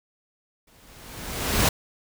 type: noise with exponential growth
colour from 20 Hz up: pink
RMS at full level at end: -18 dBFS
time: 0.67-1.69 s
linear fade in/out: 5 ms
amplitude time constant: 220 ms
effects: none